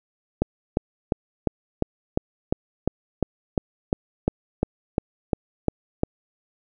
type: click train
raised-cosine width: 2 ms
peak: -6 dBFS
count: 17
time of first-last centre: 0.42-6.034 s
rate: 2.85 Hz
effects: none